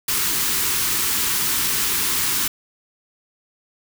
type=band-stop noise; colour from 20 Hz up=white; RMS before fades=-21 dBFS; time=0.08-2.48 s; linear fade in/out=5 ms; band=450 to 880 Hz; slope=48 dB/octave; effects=none